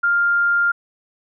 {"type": "tone", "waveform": "sine", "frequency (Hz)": 1400, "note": "F6", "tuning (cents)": 4, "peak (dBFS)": -14, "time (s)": [0.03, 0.72], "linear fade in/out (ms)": 10, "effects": []}